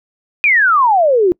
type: exponential sweep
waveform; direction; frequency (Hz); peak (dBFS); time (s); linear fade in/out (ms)
sine; down; 2489 to 340; -8; 0.44-1.32; 0
effects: noise-tail reverb RT60 0.1 s tail -26 dB re dry